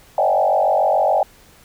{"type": "tone with frequency modulation", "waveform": "sine", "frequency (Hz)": 695, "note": "F5", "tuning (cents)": -9, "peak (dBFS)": -13, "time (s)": [0.18, 1.23], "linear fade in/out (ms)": 2, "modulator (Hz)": 47, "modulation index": 2.9, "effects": ["pink hiss -49 dBFS RMS until 1.64 s"]}